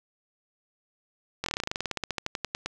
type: slowing click train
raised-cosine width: 0.2 ms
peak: -12 dBFS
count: 23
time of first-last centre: 1.44-2.66 s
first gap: 22 ms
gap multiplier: 1.08
effects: none